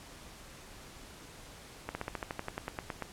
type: slowing click train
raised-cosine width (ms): 0.5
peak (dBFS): -20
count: 14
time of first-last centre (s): 1.89-3.023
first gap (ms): 60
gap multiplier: 1.06
effects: pink hiss -51 dBFS RMS until 3.12 s + low-pass 11000 Hz 12 dB/octave